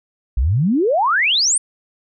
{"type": "exponential sweep", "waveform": "sine", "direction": "up", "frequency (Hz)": [53.2, 9397], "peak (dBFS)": -13, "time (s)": [0.37, 1.58], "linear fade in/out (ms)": 5, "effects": []}